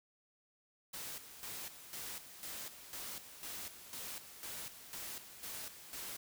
white noise with tremolo, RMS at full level -45 dBFS, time 0.93-6.17 s, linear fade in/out 10 ms, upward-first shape square, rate 2 Hz, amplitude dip 65%, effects none

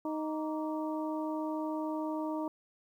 harmonic tone with a mistuned harmonic, 311.1 Hz, D#4, in tune, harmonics 1 / 2 / 3 / 4, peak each -34 / -39 / -40 / -47 dBFS, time 0.05-2.48 s, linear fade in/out 2 ms, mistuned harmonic 4, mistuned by -120 cents, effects 11-bit

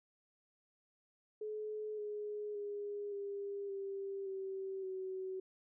sine tone with pitch steps, 427 / 418.2 / 409.6 / 401.2 / 392.9 / 384.8 / 376.9 Hz, G#4 / G#4 / G#4 / G4 / G4 / G4 / F#4, +48 / +12 / -24 / +40 / +4 / -32 / +32 cents, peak -39 dBFS, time 1.41-5.4 s, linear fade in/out 5 ms, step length 570 ms, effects none

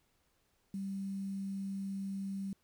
sine tone with quantisation, 195.3 Hz, G3, 6 cents flat, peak -36 dBFS, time 0.74-2.53 s, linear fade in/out 2 ms, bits 10, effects pink hiss -75 dBFS RMS until 2.63 s

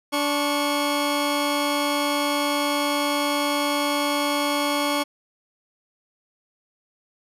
15% pulse tone pair together, 290 / 1100 Hz, D4 / C#6, -22 / -14 cents, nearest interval octave + major seventh, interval 2308 cents, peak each -16 / -20 dBFS, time 0.12-5.04 s, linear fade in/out 20 ms, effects resampled to 32000 Hz

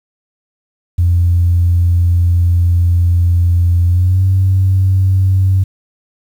sine tone with pitch glide, 86.9 to 94.77 Hz, F2 to F#2, -8 to +42 cents, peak -7 dBFS, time 0.98-5.64 s, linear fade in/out 10 ms, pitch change +150 cents, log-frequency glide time 3.85-4.24 s, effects tanh soft clip ceiling -3 dBFS + 7-bit

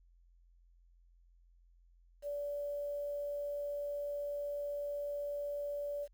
sine tone with quantisation, 578 Hz, D5, 28 cents flat, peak -36 dBFS, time 2.22-6.08 s, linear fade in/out 50 ms, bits 10, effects added 43 Hz sine -62 dBFS peak until 6.13 s

